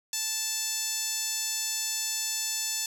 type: tone with band-pass filter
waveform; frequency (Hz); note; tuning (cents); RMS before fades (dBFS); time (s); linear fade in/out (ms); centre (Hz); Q
10% pulse; 880; A5; 0; -31; 0.13-2.86; 2; 8200; 5.4
effects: none